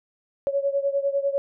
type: beating tone pair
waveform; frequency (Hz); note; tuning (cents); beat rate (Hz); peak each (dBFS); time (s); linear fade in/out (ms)
sine; 554.4 / 564.4; C#5 / C#5; 0 / +31; 10; -23 / -26; 0.47-1.38; 0
effects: none